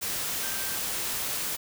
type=tone in noise; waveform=sine; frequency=1568 Hz; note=G6; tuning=in tune; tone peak=-41 dBFS; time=0.42-0.78 s; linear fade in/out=20 ms; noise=white; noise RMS=-31 dBFS; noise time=0.01-1.57 s; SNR=-13 dB; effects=none